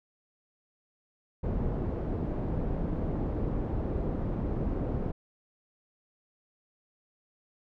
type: low-pass noise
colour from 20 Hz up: pink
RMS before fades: -31 dBFS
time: 1.43-5.12 s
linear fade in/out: 10 ms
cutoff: 480 Hz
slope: 12 dB/octave
effects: none